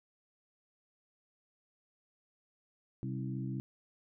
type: harmonic tone with a mistuned harmonic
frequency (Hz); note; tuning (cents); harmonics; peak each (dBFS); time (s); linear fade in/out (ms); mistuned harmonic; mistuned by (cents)
65; C2; -11; 2 / 3 / 4 / 5; -37 / -41 / -44 / -45; 3.03-3.6; 0; 4; +60
effects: none